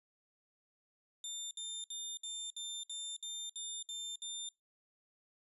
25% pulse tone bursts, 3600 Hz, A7, 39 cents sharp, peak -37 dBFS, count 10, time 1.24-4.489 s, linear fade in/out 2 ms, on 270 ms, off 61 ms, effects noise-tail reverb RT60 0.2 s tail -24 dB re dry + resampled to 32000 Hz

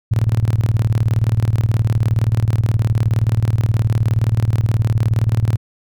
sine tone with tremolo, 110.8 Hz, A2, 13 cents sharp, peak -10 dBFS, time 0.11-5.57 s, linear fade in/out 10 ms, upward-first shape square, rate 19 Hz, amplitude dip 80%, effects none

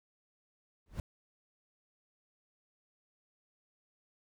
brown noise with exponential growth, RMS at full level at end -34 dBFS, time 0.86-1 s, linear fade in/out 1 ms, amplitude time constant 30 ms, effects none

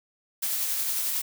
blue noise with tremolo, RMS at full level -27 dBFS, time 0.42-1.22 s, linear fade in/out 10 ms, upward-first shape sine, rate 11 Hz, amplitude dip 25%, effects none

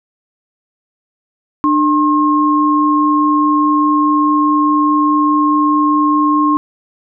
sine tone pair together, 299.2 / 1071 Hz, D4 / C6, +32 / +40 cents, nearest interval octave + minor seventh, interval 2208 cents, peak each -12 dBFS, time 1.64-6.57 s, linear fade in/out 0 ms, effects none

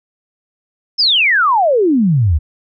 sine exponential sweep, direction down, 5370 to 69.3 Hz, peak -9 dBFS, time 0.98-2.39 s, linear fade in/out 20 ms, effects none

